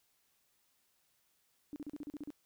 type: tone bursts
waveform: sine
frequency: 293.7 Hz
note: D4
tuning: in tune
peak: -40 dBFS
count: 9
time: 1.73-2.304 s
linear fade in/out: 0 ms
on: 30 ms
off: 38 ms
effects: white hiss -75 dBFS RMS until 2.45 s